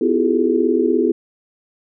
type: tone cluster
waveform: sine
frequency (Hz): 251.6 / 325.5 / 345.7 / 392.7 / 429.3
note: B3 / E4 / F4 / G4 / A4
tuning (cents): +32 / -22 / -18 / +3 / -43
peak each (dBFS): -20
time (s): 0.01-1.12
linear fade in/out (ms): 5
effects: none